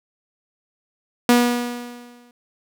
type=tone with exponential decay; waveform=sawtooth; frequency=242 Hz; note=B3; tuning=35 cents flat; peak=-6 dBFS; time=1.29-2.31 s; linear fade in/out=2 ms; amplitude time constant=220 ms; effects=none